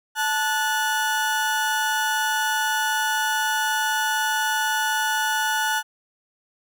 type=tone pair together; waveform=35% pulse; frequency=872 / 1466.5 Hz; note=A5 / F#6; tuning=-16 / -16 cents; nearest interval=major sixth; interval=900 cents; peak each=-22 dBFS; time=0.15-5.83 s; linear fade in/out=50 ms; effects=none